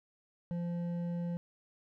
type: tone with hard clipping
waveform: sine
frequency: 172.7 Hz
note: F3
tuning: 19 cents flat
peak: -35 dBFS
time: 0.51-1.37 s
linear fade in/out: 0 ms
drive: 7 dB
effects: none